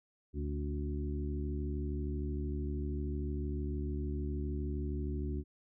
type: harmonic tone with a mistuned harmonic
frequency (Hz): 73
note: D2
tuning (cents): -10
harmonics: 1 / 2 / 3 / 4 / 5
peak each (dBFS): -35 / -43 / -44 / -43 / -44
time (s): 0.33-5.44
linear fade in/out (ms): 50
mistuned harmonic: 4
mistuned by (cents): -38
effects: none